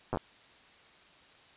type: slowing click train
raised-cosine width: 1 ms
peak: -18 dBFS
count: 5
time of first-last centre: 0.13-0.172 s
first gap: 8 ms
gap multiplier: 1.18
effects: white hiss -58 dBFS RMS until 1.56 s + resampled to 8000 Hz